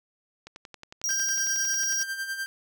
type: click train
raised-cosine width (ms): 0.2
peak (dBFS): -25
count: 18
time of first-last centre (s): 0.47-2.015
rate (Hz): 11
type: tone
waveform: square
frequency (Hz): 5710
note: F8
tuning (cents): +37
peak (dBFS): -26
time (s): 1.04-2.03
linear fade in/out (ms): 0
type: tone with tremolo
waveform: 45% pulse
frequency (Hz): 1575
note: G6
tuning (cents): +8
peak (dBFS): -28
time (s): 1.09-2.46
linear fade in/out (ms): 0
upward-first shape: sine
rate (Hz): 10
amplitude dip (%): 60
effects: none